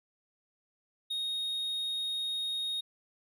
triangle tone, 3729 Hz, A#7, in tune, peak -30 dBFS, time 1.1-2.81 s, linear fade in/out 10 ms, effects none

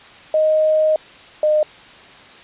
sine tone pair in turn, 622.3 / 610.2 Hz, D#5 / D#5, 0 / -34 cents, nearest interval unison, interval 34 cents, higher first, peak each -12 dBFS, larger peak neither, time 0.34-0.96 / 1.43-1.63 s, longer first, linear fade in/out 2 ms, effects white hiss -42 dBFS RMS until 2.43 s + resampled to 8000 Hz

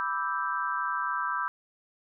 sine chord, E minor seventh, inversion second, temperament equal, 987.8 / 1174.7 / 1318.5 / 1568 Hz, B5 / D6 / E6 / G6, 0 / 0 / 0 / 0 cents, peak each -33 dBFS, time 0-1.48 s, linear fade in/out 0 ms, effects none

